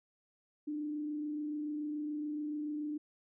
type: tone with frequency modulation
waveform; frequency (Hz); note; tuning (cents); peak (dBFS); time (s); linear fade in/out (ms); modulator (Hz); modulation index
sine; 299; D4; +31; -35; 0.67-2.98; 10; 27; 0.25
effects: none